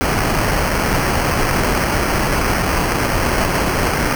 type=noise with sample-and-hold; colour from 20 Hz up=pink; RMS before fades=-17 dBFS; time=0.01-4.15 s; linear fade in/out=0 ms; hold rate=3675 Hz; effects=none